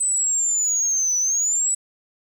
sine linear two-way sweep, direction down then up, 8120 to 5920 to 7950 Hz, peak -17 dBFS, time 0-1.75 s, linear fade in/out 10 ms, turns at 1.18 s, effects tanh soft clip ceiling -14 dBFS + 8-bit

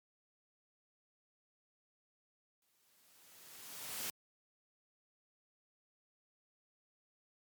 white noise with exponential growth, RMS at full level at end -39 dBFS, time 2.62-4.1 s, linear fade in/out 2 ms, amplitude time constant 320 ms, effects high-pass 100 Hz 12 dB/octave + MP3 96 kbps

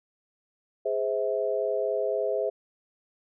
sine chord, Ab augmented, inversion none, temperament just, 415.3 / 519.1 / 648.9 Hz, Ab4 / C5 / E5, 0 / -14 / -27 cents, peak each -29 / -29 / -29 dBFS, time 0.85-2.5 s, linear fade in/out 10 ms, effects none

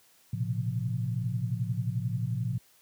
sine tone cluster, 112.3 / 123.9 / 134.8 / 174.3 Hz, A2 / B2 / C#3 / F3, +36 / +6 / -48 / -3 cents, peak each -31 / -33 / -35 / -36 dBFS, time 0.33-2.58 s, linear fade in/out 5 ms, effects white hiss -62 dBFS RMS until 2.81 s + high-pass 60 Hz 12 dB/octave

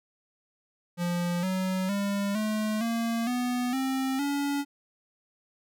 square tone with pitch steps, 174.61 / 187.14 / 200.6 / 215 / 230.4 / 246.9 / 264.7 / 283.7 Hz, F3 / F#3 / G3 / A3 / A#3 / B3 / C4 / C#4, 0 / +20 / +40 / -40 / -20 / 0 / +20 / +40 cents, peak -27 dBFS, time 0.97-4.65 s, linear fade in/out 50 ms, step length 460 ms, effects none

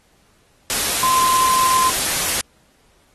sine tone in noise, 1036 Hz, C6, 17 cents flat, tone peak -15 dBFS, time 1.03-1.9 s, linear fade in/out 0 ms, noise white, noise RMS -20 dBFS, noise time 0.7-2.41 s, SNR +2 dB, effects pink hiss -58 dBFS RMS until 3.14 s + AAC 32 kbps

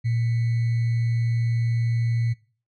sine tone with sample-and-hold, 116.54 Hz, A#2, in tune, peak -20 dBFS, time 0.04-2.34 s, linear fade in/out 20 ms, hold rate 2100 Hz, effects noise-tail reverb RT60 0.4 s tail -21 dB re dry + low-pass 4000 Hz 12 dB/octave

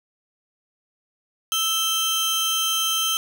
sawtooth tone pair together, 1318.5 / 3136 Hz, E6 / G7, 0 / 0 cents, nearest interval octave + minor third, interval 1500 cents, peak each -24 / -18 dBFS, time 1.52-3.17 s, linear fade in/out 0 ms, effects none

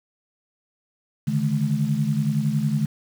sine tone cluster, 142.6 / 153.4 / 214.3 Hz, C#3 / D#3 / A3, +49 / -24 / -45 cents, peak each -24 dBFS, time 1.27-2.86 s, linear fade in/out 10 ms, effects 7-bit

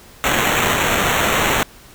white noise with sample-and-hold, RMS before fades -17 dBFS, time 0.24-1.63 s, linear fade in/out 0 ms, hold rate 4900 Hz, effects pink hiss -44 dBFS RMS until 1.94 s

